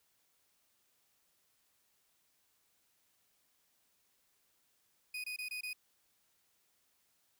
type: tone bursts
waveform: 35% pulse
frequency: 2489 Hz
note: D#7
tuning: in tune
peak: -37 dBFS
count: 5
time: 5.14-5.732 s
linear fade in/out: 5 ms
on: 100 ms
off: 23 ms
effects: white hiss -75 dBFS RMS until 7.39 s